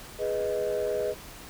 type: chord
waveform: sine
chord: G# minor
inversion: none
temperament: equal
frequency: 415.3 / 493.9 / 622.3 Hz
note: G#4 / B4 / D#5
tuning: 0 / 0 / 0 cents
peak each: -29 dBFS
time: 0.18-1.15 s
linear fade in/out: 50 ms
effects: tanh soft clip ceiling -21 dBFS + pink hiss -45 dBFS RMS until 1.49 s